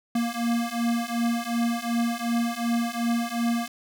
square beating tone pair, 233.1 / 235.8 Hz, A#3 / A#3, 0 / +20 cents, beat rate 2.7 Hz, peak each -28 / -27 dBFS, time 0.15-3.68 s, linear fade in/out 5 ms, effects none

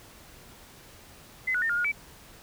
sine tone with pitch steps, 2037 / 1468 / 1818 / 1414 / 1436 / 2300 Hz, C7 / F#6 / A#6 / F6 / F6 / D7, -47 / -14 / -44 / +21 / +48 / -37 cents, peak -24 dBFS, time 1.47-1.92 s, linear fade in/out 10 ms, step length 75 ms, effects pink hiss -51 dBFS RMS until 2.42 s

